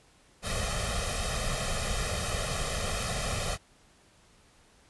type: noise with comb filter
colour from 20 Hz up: pink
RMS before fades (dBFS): -31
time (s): 0.42-3.58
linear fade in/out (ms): 50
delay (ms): 1.6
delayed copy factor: +1
effects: pink hiss -61 dBFS RMS until 4.89 s + resampled to 24000 Hz